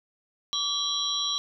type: tone cluster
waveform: sine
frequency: 1150 / 3218 / 3376 / 3943 / 5650 Hz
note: D6 / G7 / G#7 / B7 / F8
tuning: -37 / +45 / +28 / -4 / +19 cents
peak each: -36 / -32 / -34 / -28 / -36 dBFS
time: 0.53-1.38 s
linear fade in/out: 0 ms
effects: none